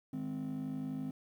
triangle chord, Ab major, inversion second, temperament just, 155.74 / 207.7 / 259.6 Hz, Eb3 / Ab3 / C4, +2 / 0 / -13 cents, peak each -39 / -40 / -35 dBFS, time 0.13-1.11 s, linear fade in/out 5 ms, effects tanh soft clip ceiling -31 dBFS + 11-bit

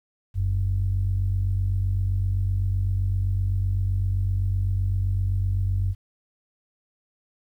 sine tone pair together, 47.8 / 95.6 Hz, G1 / G2, -43 / -43 cents, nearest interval octave, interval 1200 cents, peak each -25 / -21 dBFS, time 0.34-5.95 s, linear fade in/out 50 ms, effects tanh soft clip ceiling -15 dBFS + 10-bit

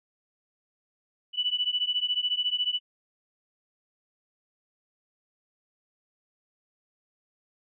sine beating tone pair, 2960 / 2974 Hz, F#7 / F#7, 0 / +8 cents, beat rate 14 Hz, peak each -28 dBFS, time 1.33-2.8 s, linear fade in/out 50 ms, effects none

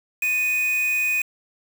triangle tone with quantisation, 2489 Hz, D#7, in tune, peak -18 dBFS, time 0.22-1.22 s, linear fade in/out 5 ms, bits 5, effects none

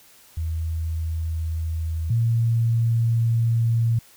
sine tone pair in turn, 81 / 115.38 Hz, E2 / A#2, -30 / -17 cents, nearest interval tritone, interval 613 cents, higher second, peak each -23 / -17 dBFS, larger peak second, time 0.37-2.1 / 2.1-3.99 s, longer second, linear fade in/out 5 ms, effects white hiss -52 dBFS RMS until 4.16 s

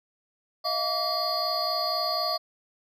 triangle tone cluster, 635 / 699 / 1149 / 4352 / 4815 Hz, D#5 / F5 / D6 / C#8 / D8, +35 / +1 / -38 / -33 / +42 cents, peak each -30 dBFS, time 0.64-2.38 s, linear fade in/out 20 ms, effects none

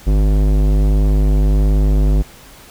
sine tone with tanh clipping, 50.7 Hz, G#1, 41 cents flat, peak -12 dBFS, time 0.06-2.23 s, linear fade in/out 20 ms, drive 18 dB, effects pink hiss -41 dBFS RMS until 2.7 s

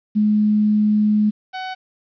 sine / sawtooth tone pair in turn, 211.2 / 750 Hz, G#3 / F#5, +29 / +23 cents, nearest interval octave + minor seventh, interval 2194 cents, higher second, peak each -13 / -22 dBFS, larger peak first, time 0.15-1.31 / 1.53-1.75 s, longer first, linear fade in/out 20 ms, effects resampled to 11025 Hz + 9-bit

